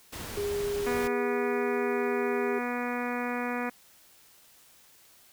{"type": "noise", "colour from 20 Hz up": "pink", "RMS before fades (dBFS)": -39, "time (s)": [0.12, 1.08], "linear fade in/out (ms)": 10}
{"type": "tone with pitch glide", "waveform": "sine", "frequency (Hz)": [407.5, 404.5], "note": ["G#4", "G#4"], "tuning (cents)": [-33, -46], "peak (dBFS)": -28, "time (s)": [0.37, 2.59], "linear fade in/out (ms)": 5, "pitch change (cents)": -13, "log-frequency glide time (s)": [1.57, 2.1]}
{"type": "harmonic tone", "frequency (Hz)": 244, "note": "B3", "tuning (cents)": -21, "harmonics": [1, 2, 3, 4, 5, 6, 7, 8, 9, 10], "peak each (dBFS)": [-33, -36, -38, -39, -40, -41, -41, -42, -43, -43], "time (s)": [0.86, 3.7], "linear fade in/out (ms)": 10}
{"effects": ["white hiss -58 dBFS RMS until 5.32 s"]}